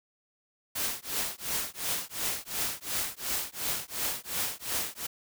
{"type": "noise with tremolo", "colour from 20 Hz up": "white", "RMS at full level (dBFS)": -29, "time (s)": [0.75, 5.07], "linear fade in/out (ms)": 10, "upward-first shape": "triangle", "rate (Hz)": 2.8, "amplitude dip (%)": 100, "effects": []}